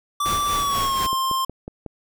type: tone with pitch glide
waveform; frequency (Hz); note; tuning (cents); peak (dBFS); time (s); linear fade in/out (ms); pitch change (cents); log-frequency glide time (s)
square; 1164 to 1055.1; D6 to C6; -16 to +14; -21; 0.2-1.45; 5; -170; 0.53-1.05
type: noise with tremolo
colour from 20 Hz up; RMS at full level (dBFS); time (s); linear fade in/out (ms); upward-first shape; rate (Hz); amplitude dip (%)
pink; -28; 0.25-1.07; 10; sine; 4.1; 60
type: click train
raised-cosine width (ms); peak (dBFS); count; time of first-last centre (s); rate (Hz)
2; -19; 5; 1.13-1.863; 5.46
effects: none